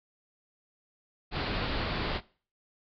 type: low-pass noise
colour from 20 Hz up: pink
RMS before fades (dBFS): -32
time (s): 1.31-2.21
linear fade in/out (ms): 50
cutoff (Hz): 4800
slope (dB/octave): 96
effects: noise-tail reverb RT60 0.4 s tail -20 dB re dry